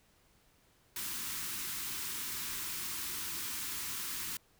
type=band-stop noise; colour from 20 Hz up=white; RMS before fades=-39 dBFS; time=0.96-4.37 s; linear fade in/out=2 ms; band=400 to 920 Hz; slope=48 dB/octave; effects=pink hiss -68 dBFS RMS until 4.59 s